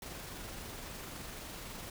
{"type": "noise with amplitude modulation", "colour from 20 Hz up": "pink", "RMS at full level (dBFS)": -44, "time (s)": [0.02, 1.9], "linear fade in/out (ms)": 2, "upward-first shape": "sine", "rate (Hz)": 23.8, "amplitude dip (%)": 25, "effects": []}